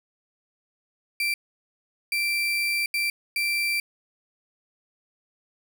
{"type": "tone bursts at uneven times", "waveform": "35% pulse", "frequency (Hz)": 2349, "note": "D7", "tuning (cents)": 0, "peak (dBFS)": -21, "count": 4, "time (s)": [[1.2, 1.34], [2.12, 2.86], [2.94, 3.1], [3.36, 3.8]], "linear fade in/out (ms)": 2, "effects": []}